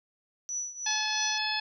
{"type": "tone with tremolo", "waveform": "sine", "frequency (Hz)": 5920, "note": "F#8", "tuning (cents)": 0, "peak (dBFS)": -29, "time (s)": [0.49, 1.38], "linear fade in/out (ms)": 0, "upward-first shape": "triangle", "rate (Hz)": 3, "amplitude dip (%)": 85}
{"type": "harmonic tone", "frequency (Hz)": 859, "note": "A5", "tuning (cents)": -42, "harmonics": [1, 2, 3, 4, 5, 6], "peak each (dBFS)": [-35, -35, -35, -35, -35, -35], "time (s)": [0.86, 1.6], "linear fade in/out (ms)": 5}
{"effects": []}